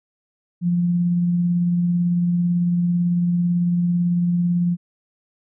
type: tone with tremolo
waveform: sine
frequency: 174.61 Hz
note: F3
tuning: in tune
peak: -15 dBFS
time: 0.61-4.77 s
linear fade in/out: 50 ms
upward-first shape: triangle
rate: 18 Hz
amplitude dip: 25%
effects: none